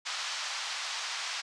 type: band-pass noise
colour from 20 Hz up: white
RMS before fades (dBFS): -36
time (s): 0.05-1.42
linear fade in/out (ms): 20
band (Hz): 780 to 5800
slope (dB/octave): 24
effects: resampled to 22050 Hz